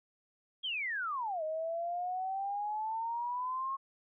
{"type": "exponential two-way sweep", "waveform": "sine", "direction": "down then up", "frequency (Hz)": [3322, 620, 1089], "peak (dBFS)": -33, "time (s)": [0.63, 3.77], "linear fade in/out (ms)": 20, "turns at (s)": 1.43, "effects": []}